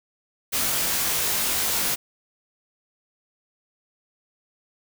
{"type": "noise with comb filter", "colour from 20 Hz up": "white", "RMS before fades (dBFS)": -24, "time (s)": [0.52, 1.96], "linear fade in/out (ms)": 20, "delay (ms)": 19, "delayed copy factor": -0.95, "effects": []}